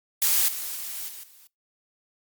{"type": "noise with level steps", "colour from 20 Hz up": "blue", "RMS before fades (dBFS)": [-21, -32, -34, -40, -52], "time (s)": [0.22, 1.47], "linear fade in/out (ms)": 0, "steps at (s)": [0.48, 0.75, 1.08, 1.23], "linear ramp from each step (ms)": 5, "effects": ["noise-tail reverb RT60 0.2 s tail -24 dB re dry", "Opus 48 kbps"]}